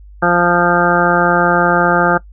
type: harmonic tone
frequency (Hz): 174.61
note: F3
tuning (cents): 0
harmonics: 1 / 2 / 3 / 4 / 5 / 7 / 8 / 9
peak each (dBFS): -18 / -18 / -18 / -18 / -18 / -18 / -18 / -18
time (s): 0.22-2.18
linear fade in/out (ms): 10
effects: noise-tail reverb RT60 0.1 s tail -20 dB re dry + added 50 Hz sine -35 dBFS peak until 2.32 s